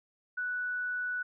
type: tone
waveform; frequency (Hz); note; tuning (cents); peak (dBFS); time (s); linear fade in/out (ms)
sine; 1480; F#6; 0; -31; 0.37-1.23; 10
effects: none